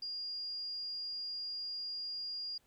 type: tone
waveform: sine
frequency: 4829 Hz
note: D8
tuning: 47 cents sharp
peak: -38 dBFS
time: 0.02-2.58 s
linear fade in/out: 5 ms
effects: pink hiss -72 dBFS RMS until 2.66 s